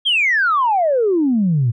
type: exponential sweep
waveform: sine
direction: down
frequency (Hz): 3322 to 110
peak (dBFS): -12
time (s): 0.05-1.72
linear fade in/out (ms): 20
effects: tanh soft clip ceiling -8 dBFS